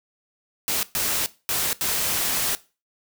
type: noise bursts at uneven times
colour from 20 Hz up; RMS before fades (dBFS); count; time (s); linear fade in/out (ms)
white; -24; 4; 0.68-0.83 / 0.95-1.26 / 1.49-1.73 / 1.81-2.55; 0
effects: noise-tail reverb RT60 0.3 s tail -18 dB re dry